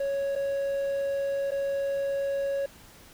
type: tone with dropouts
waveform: triangle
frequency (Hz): 554.4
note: C#5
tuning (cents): 0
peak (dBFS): -24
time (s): 0-2.66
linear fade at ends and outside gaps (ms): 5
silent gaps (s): 0.354-0.359 / 1.508-1.517
effects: pink hiss -52 dBFS RMS until 3.13 s